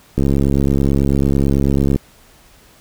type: click train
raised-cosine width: 3 ms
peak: -3 dBFS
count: 124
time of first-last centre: 0.18-1.96 s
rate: 69.1 Hz
effects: pink hiss -48 dBFS RMS until 2.8 s